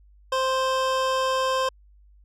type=tone pair together; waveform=square; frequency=523.2 / 1046.5 Hz; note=C5 / C6; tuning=0 / 0 cents; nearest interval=octave; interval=1200 cents; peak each=-25 dBFS; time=0.32-1.69 s; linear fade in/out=5 ms; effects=added 50 Hz sine -51 dBFS peak until 2.24 s + low-pass 7000 Hz 12 dB/octave